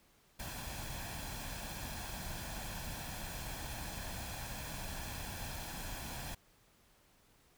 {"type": "noise with comb filter", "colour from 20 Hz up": "pink", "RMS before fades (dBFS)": -43, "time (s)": [0.39, 6.35], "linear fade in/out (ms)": 10, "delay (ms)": 1.2, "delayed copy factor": 0.55, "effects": ["pink hiss -68 dBFS RMS until 7.57 s"]}